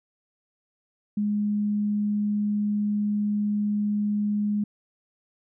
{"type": "tone", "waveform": "sine", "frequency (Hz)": 207.7, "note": "G#3", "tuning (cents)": 0, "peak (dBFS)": -22, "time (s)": [1.17, 4.64], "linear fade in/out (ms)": 5, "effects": []}